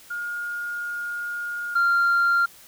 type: tone pair in turn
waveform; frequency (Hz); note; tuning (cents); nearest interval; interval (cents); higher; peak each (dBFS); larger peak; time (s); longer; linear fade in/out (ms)
sine; 1423 / 1388.9; F6 / F6; +32 / -10; unison; 42; first; -27 / -15; second; 0.1-1.75 / 1.75-2.46; first; 10
effects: tanh soft clip ceiling -15 dBFS + white hiss -49 dBFS RMS until 2.67 s